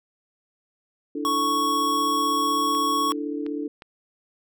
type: chord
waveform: sine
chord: D suspended second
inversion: none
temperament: equal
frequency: 293.7 / 329.6 / 440 Hz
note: D4 / E4 / A4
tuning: 0 / 0 / 0 cents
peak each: -28 / -33 / -33 dBFS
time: 1.15-3.68 s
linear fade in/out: 5 ms
type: tone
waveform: square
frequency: 1110 Hz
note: C#6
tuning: 2 cents sharp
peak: -22 dBFS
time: 1.25-3.12 s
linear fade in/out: 0 ms
type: click train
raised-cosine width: 0.3 ms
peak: -26 dBFS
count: 4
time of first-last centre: 2.75-3.821 s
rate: 2.8 Hz
effects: none